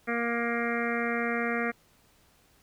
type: harmonic tone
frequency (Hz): 235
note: A#3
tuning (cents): +14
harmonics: 1 / 2 / 3 / 5 / 6 / 7 / 8 / 9 / 10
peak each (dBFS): -32 / -33 / -36 / -38 / -36 / -38 / -36 / -36 / -41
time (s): 0.07-1.72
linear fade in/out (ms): 20
effects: pink hiss -63 dBFS RMS until 2.62 s